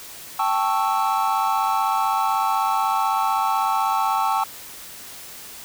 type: chord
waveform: triangle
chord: A dominant seventh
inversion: third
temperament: equal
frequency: 784 / 880 / 1108.7 / 1318.5 Hz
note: G5 / A5 / C#6 / E6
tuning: 0 / 0 / 0 / 0 cents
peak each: -22 / -21 / -23 / -24 dBFS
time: 0.39-4.44 s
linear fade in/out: 5 ms
effects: white hiss -39 dBFS RMS until 5.64 s